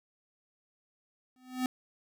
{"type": "tone with exponential growth", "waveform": "square", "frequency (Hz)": 254.7, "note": "C4", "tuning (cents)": -46, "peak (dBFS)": -26, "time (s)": [1.36, 1.66], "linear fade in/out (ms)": 1, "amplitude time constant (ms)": 64, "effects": []}